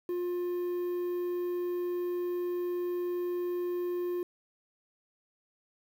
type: tone with quantisation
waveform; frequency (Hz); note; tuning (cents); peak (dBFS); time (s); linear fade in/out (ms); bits
triangle; 353.9; F4; +23; -28; 0.09-4.23; 2; 9
effects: none